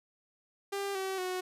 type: tone with pitch steps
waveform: sawtooth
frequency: 397.7 / 382.4 / 367.7 Hz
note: G4 / G4 / F#4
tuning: +25 / -43 / -11 cents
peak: -29 dBFS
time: 0.72-1.41 s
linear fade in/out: 10 ms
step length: 230 ms
effects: resampled to 32000 Hz